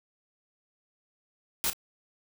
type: noise with echo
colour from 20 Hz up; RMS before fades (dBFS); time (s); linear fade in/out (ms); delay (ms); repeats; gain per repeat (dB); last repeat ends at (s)
white; -28; 1.64-1.7; 0; 32; 1; -12; 1.732
effects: none